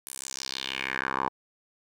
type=tone with band-pass filter sweep; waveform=10% pulse; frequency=66.3 Hz; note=C2; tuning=23 cents sharp; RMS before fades=-33 dBFS; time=0.07-1.29 s; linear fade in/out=0 ms; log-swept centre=11000 to 910 Hz; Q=3; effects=none